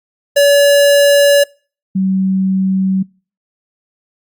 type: tone pair in turn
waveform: square / sine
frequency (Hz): 570 / 190.21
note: C#5 / F#3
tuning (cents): +48 / +48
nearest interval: octave + perfect fifth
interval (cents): 1900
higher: first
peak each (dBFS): -7 / -11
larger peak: first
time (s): 0.36-1.44 / 1.95-3.03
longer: neither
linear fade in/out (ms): 10
effects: noise-tail reverb RT60 0.4 s tail -26 dB re dry + Opus 48 kbps